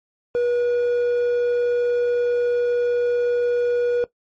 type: tone with quantisation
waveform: triangle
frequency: 483.6 Hz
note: B4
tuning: 36 cents flat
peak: -15 dBFS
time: 0.35-4.04 s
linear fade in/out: 0 ms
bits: 7
effects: noise-tail reverb RT60 0.1 s tail -17 dB re dry + MP3 32 kbps